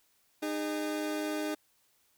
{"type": "tone pair together", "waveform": "30% pulse", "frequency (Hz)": [306, 409.6], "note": ["D#4", "G#4"], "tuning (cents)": [-29, -24], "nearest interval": "perfect fourth", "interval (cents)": 505, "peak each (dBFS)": [-30, -36], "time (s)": [0.42, 1.55], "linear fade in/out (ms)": 10, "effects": ["white hiss -70 dBFS RMS until 2.17 s"]}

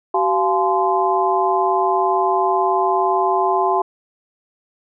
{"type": "tone cluster", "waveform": "sine", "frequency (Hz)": [381.8, 694, 853, 1035], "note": ["G4", "F5", "G#5", "C6"], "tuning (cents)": [-46, -11, 46, -19], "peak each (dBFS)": -20, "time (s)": [0.14, 3.82], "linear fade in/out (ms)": 5, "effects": []}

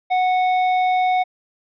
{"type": "tone with hard clipping", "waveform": "sine", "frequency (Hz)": 737, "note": "F#5", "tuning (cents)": -7, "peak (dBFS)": -17, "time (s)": [0.1, 1.24], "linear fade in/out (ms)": 20, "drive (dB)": 8, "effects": ["resampled to 11025 Hz"]}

